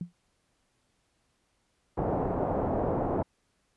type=tone with exponential decay; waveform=sine; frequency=173.7 Hz; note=F3; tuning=9 cents flat; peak=-28 dBFS; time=0.01-0.13 s; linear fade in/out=2 ms; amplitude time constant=24 ms
type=low-pass noise; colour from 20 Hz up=white; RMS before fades=-29 dBFS; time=1.97-3.23 s; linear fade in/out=10 ms; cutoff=770 Hz; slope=24 dB/octave
effects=pink hiss -73 dBFS RMS until 3.76 s + resampled to 24000 Hz